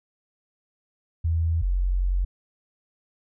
sine tone pair in turn, 82.3 / 45.45 Hz, E2 / F#1, -2 / -30 cents, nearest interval minor seventh, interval 1028 cents, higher first, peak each -20 dBFS, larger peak neither, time 1.24-1.62 / 1.62-2.25 s, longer second, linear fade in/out 10 ms, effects none

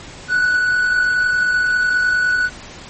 triangle tone with amplitude modulation, 1480 Hz, F#6, in tune, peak -10 dBFS, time 0.28-2.5 s, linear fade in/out 50 ms, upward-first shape sine, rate 49.9 Hz, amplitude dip 35%, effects pink hiss -36 dBFS RMS until 2.89 s + MP3 32 kbps

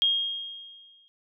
sine tone with exponential decay, 3246 Hz, G#7, 40 cents flat, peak -18 dBFS, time 0.02-1.08 s, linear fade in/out 0 ms, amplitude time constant 230 ms, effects none

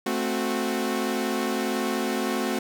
sawtooth chord, F# diminished, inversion first, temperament equal with one note detuned, 220 / 261.6 / 367.4 Hz, A3 / C4 / F#4, 0 / 0 / -12 cents, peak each -25 dBFS, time 0.06-2.59 s, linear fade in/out 5 ms, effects none

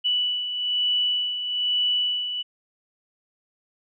sine beating tone pair, 2960 / 2961.1 Hz, F#7 / F#7, 0 / +1 cents, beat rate 1.1 Hz, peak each -30 / -22 dBFS, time 0.04-2.43 s, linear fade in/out 20 ms, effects none

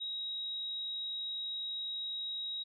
sine tone, 3812 Hz, A#7, 38 cents sharp, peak -36 dBFS, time 0-2.64 s, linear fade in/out 20 ms, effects none

